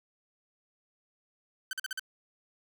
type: tone bursts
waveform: sawtooth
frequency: 1538 Hz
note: G6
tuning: 33 cents flat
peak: -29 dBFS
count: 5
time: 1.71-1.995 s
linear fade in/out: 2 ms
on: 21 ms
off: 45 ms
effects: none